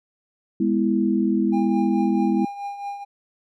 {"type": "chord", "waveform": "sine", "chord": "E major", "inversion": "first", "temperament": "just", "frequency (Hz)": [206, 247.2, 329.6], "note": ["G#3", "B3", "E4"], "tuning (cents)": [-14, 2, 0], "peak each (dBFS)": [-21, -23, -22], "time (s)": [0.6, 2.45], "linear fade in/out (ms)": 5}
{"type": "tone with tremolo", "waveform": "triangle", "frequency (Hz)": 806, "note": "G5", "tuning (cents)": 48, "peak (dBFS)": -24, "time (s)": [1.52, 3.05], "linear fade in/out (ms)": 20, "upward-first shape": "triangle", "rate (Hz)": 4.6, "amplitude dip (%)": 65}
{"effects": []}